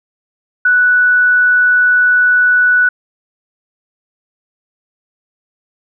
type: tone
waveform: sine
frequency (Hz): 1480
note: F#6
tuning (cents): 0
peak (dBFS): -7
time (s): 0.65-2.89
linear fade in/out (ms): 5
effects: none